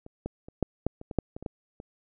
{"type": "clicks", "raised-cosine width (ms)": 2, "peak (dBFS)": [-30, -19, -30, -11, -12, -28, -23, -10, -24, -27, -19, -28], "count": 12, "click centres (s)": [0.064, 0.26, 0.485, 0.627, 0.866, 1.014, 1.112, 1.187, 1.365, 1.426, 1.462, 1.801], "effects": []}